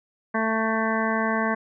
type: harmonic tone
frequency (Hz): 222.1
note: A3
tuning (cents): +16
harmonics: 1 / 2 / 3 / 4 / 5 / 7 / 8 / 9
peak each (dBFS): -26 / -31 / -29 / -31 / -29 / -30 / -32 / -35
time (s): 0.34-1.55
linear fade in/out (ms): 10
effects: none